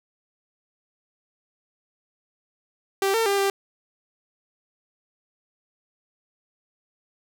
sawtooth tone with pitch steps, 390.8 / 453 / 398.7 / 394.1 Hz, G4 / A#4 / G4 / G4, -5 / -50 / +29 / +9 cents, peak -16 dBFS, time 3.02-3.5 s, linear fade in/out 2 ms, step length 120 ms, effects none

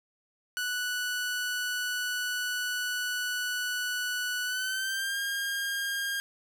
sawtooth tone with pitch glide, 1480 to 1614 Hz, F#6 to G#6, 0 to -50 cents, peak -26 dBFS, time 0.57-6.2 s, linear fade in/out 0 ms, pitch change +150 cents, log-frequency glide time 4.44-5.19 s, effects none

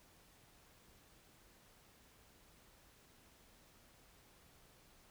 silence, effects pink hiss -66 dBFS RMS until 5.1 s

